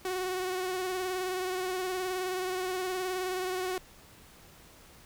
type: tone with vibrato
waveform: sawtooth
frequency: 369.5 Hz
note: F#4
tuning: 2 cents flat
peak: -27 dBFS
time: 0.05-3.78 s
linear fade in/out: 2 ms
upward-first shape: sine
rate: 19 Hz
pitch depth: 34 cents each way
effects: pink hiss -55 dBFS RMS until 5.05 s